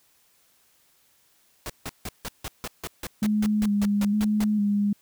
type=noise bursts; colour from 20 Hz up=pink; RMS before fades=-33 dBFS; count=15; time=1.66-4.44 s; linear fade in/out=0 ms; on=36 ms; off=160 ms
type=tone with vibrato; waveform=sine; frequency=207.7 Hz; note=G#3; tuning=in tune; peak=-20 dBFS; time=3.22-4.93 s; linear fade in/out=5 ms; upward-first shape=square; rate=1.1 Hz; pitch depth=30 cents each way
effects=white hiss -63 dBFS RMS until 5.01 s

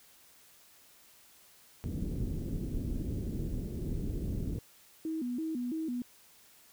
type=low-pass noise; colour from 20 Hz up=pink; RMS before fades=-35 dBFS; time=1.84-4.59 s; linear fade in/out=0 ms; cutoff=350 Hz; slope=24 dB/octave
type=tone with vibrato; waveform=sine; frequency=279.7 Hz; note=C#4; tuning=16 cents sharp; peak=-32 dBFS; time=5.05-6.02 s; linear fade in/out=2 ms; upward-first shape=square; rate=3 Hz; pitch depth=230 cents each way
effects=white hiss -60 dBFS RMS until 6.72 s

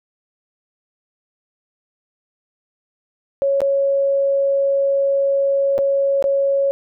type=tone with dropouts; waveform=sine; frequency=553 Hz; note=C#5; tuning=4 cents flat; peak=-14 dBFS; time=3.42-6.71 s; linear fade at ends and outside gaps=0 ms; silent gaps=3.605-3.617 / 5.78-5.788 / 6.225-6.241 s; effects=none

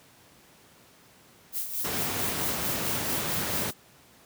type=noise with tremolo; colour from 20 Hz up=violet; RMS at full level=-30 dBFS; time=1.52-3.74 s; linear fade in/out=50 ms; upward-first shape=sine; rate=4.5 Hz; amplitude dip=60%
type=noise; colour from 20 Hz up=pink; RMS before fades=-31 dBFS; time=1.84-3.71 s; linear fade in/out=10 ms
effects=pink hiss -56 dBFS RMS until 4.25 s + high-pass 100 Hz 12 dB/octave

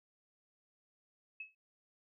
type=tone with exponential decay; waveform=sine; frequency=2584 Hz; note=E7; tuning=35 cents flat; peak=-39 dBFS; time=1.4-1.55 s; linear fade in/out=5 ms; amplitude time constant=32 ms; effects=none

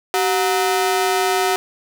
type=ring-modulated tone; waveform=sawtooth; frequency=554.4 Hz; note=C#5; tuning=in tune; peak=-9 dBFS; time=0.14-1.56 s; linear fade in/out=0 ms; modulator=173 Hz; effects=none

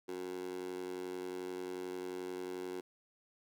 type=tone with high-pass filter; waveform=15% pulse; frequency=91.3 Hz; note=F#2; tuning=23 cents flat; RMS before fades=-42 dBFS; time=0.08-2.81 s; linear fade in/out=10 ms; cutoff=370 Hz; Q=3.5; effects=none

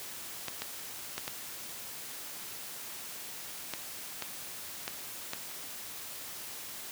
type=clicks; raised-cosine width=0.2 ms; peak=-17 dBFS; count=8; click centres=0.483 / 0.62 / 1.18 / 1.279 / 3.737 / 4.223 / 4.879 / 5.334 s; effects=white hiss -43 dBFS RMS until 6.91 s + high-pass 80 Hz 12 dB/octave

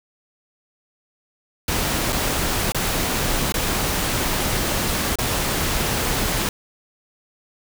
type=noise with dropouts; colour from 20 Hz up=pink; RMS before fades=-22 dBFS; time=1.68-6.49 s; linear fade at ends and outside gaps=2 ms; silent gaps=2.124-2.128 / 2.721-2.746 / 3.522-3.541 / 5.156-5.186 s; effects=none

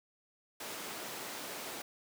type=high-pass noise; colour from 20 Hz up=pink; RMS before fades=-43 dBFS; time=0.6-1.82 s; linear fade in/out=5 ms; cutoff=310 Hz; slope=12 dB/octave; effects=none

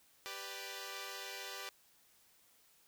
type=chord; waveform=5% pulse; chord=G major; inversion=none; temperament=equal; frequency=392 / 493.9 / 587.3 Hz; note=G4 / B4 / D5; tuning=0 / 0 / 0 cents; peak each=-36 / -36 / -38 dBFS; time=0.26-1.69 s; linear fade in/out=0 ms; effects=white hiss -68 dBFS RMS until 2.87 s

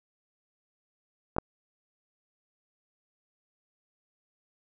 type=clicks; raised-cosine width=1 ms; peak=-20 / -8 dBFS; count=2; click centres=1.365 / 1.384 s; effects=none

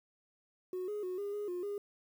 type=tone with pitch steps; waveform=sine; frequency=367.3 / 417.5 / 366.2 / 405.3 / 414.3 / 356.3 / 407.4 Hz; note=F#4 / G#4 / F#4 / G#4 / G#4 / F4 / G#4; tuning=-13 / +9 / -18 / -42 / -4 / +35 / -33 cents; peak=-34 dBFS; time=0.73-1.78 s; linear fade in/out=2 ms; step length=150 ms; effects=tanh soft clip ceiling -32 dBFS + 10-bit

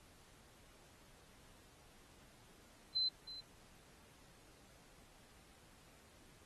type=tone with echo; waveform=sine; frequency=4064 Hz; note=B7; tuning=49 cents sharp; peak=-33 dBFS; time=2.95-3.09 s; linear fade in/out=10 ms; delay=320 ms; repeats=1; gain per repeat=-14 dB; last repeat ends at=3.41 s; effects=pink hiss -65 dBFS RMS until 6.45 s + AAC 32 kbps

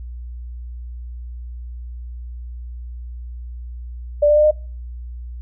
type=tone with pitch steps; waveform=sine; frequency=587.3 / 594.5 / 601.7 / 609.1 Hz; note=D5 / D5 / D5 / D#5; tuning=0 / +21 / +42 / -37 cents; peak=-10 dBFS; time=4.22-4.512 s; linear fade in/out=10 ms; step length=73 ms; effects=noise-tail reverb RT60 0.4 s tail -25 dB re dry + added 60 Hz sine -29 dBFS peak until 5.41 s

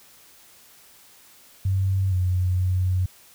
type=tone with pitch steps; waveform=sine; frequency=95.8 / 91.1 / 91.9 Hz; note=G2 / F#2 / F#2; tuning=-39 / -26 / -11 cents; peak=-19 dBFS; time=1.65-3.06 s; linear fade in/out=5 ms; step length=470 ms; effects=white hiss -52 dBFS RMS until 3.34 s

